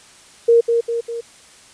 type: tone with echo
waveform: sine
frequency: 466.3 Hz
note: A#4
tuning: 1 cent sharp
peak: -8 dBFS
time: 0.48-0.61 s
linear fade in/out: 10 ms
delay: 200 ms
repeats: 3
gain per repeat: -5 dB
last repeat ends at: 1.21 s
effects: white hiss -46 dBFS RMS until 1.73 s + resampled to 22050 Hz